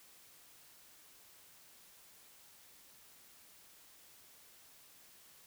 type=silence; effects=white hiss -61 dBFS RMS until 5.46 s